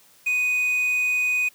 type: tone with quantisation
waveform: triangle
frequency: 2489 Hz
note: D#7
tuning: in tune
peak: -18 dBFS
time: 0.26-1.49 s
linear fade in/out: 10 ms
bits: 7
effects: white hiss -55 dBFS RMS until 1.54 s + high-pass 80 Hz 12 dB/octave